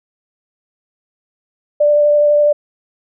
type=tone with vibrato; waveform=sine; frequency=590 Hz; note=D5; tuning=8 cents sharp; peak=-8 dBFS; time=1.8-2.53 s; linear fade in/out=10 ms; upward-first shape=triangle; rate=12 Hz; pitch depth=13 cents each way; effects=none